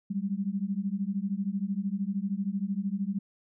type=beating tone pair; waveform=sine; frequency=191 / 204 Hz; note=G3 / G#3; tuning=-45 / -31 cents; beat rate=13 Hz; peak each=-31 dBFS; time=0.1-3.19 s; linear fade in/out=10 ms; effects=none